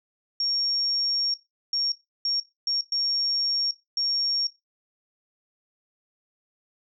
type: tone bursts at uneven times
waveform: sine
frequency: 5540 Hz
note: F8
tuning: 15 cents flat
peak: -23 dBFS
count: 6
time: 0.4-1.34 / 1.73-1.92 / 2.25-2.4 / 2.67-2.81 / 2.92-3.71 / 3.97-4.47 s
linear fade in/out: 2 ms
effects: noise-tail reverb RT60 0.2 s tail -17 dB re dry